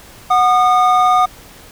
triangle tone pair together, 736 / 1220.8 Hz, F#5 / D#6, -9 / -33 cents, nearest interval major sixth, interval 876 cents, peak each -10 dBFS, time 0.3-1.26 s, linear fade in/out 10 ms, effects pink hiss -40 dBFS RMS until 1.71 s

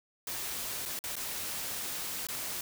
white noise with dropouts, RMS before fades -37 dBFS, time 0.27-2.61 s, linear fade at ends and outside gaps 2 ms, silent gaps 0.854-0.858 / 0.991-1.039 / 1.156-1.165 / 2.27-2.286 s, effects none

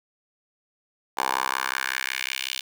10% pulse tone with high-pass filter sweep, 65.41 Hz, C2, in tune, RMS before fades -28 dBFS, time 1.17-2.61 s, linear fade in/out 10 ms, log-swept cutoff 790 to 3200 Hz, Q 2.3, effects none

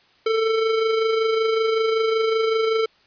square tone with amplitude modulation, 445.4 Hz, A4, 21 cents sharp, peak -17 dBFS, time 0.26-2.86 s, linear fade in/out 5 ms, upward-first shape sine, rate 25.3 Hz, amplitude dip 40%, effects white hiss -57 dBFS RMS until 3.06 s + resampled to 11025 Hz

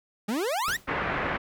40% pulse exponential sweep, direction up, 196 to 1992 Hz, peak -25 dBFS, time 0.28-0.77 s, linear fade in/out 10 ms
pink noise with exponential decay, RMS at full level -34 dBFS, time 0.68-0.95 s, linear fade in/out 1 ms, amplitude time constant 58 ms
white low-pass noise, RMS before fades -29 dBFS, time 0.87-1.38 s, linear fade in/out 20 ms, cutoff 2000 Hz, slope 24 dB/octave
effects none

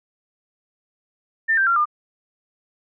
sine tone with pitch steps, 1796 / 1572.6 / 1376.9 / 1205.6 Hz, A6 / G6 / F6 / D6, +35 / +5 / -25 / +45 cents, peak -15 dBFS, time 1.48-1.856 s, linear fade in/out 20 ms, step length 94 ms, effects none

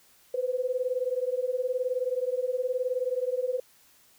sine beating tone pair, 496.3 / 515.3 Hz, B4 / C5, +8 / -27 cents, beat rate 19 Hz, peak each -29 / -29 dBFS, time 0.34-3.6 s, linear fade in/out 5 ms, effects white hiss -60 dBFS RMS until 4.18 s

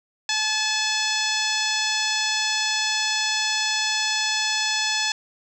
harmonic tone, 862 Hz, A5, 36 cents flat, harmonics 1 / 2 / 3 / 4 / 5 / 6 / 7 / 8 / 9, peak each -31 / -28 / -29 / -28 / -30 / -28 / -32 / -34 / -36 dBFS, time 0.29-5.12 s, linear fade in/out 2 ms, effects 9-bit

